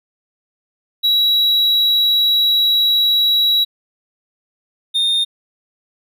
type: tone pair in turn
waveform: triangle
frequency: 3887 / 3657 Hz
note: B7 / A#7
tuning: -28 / -34 cents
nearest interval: minor second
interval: 106 cents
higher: first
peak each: -10 / -12 dBFS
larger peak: first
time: 1.03-3.65 / 4.94-5.25 s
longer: first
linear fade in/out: 20 ms
effects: none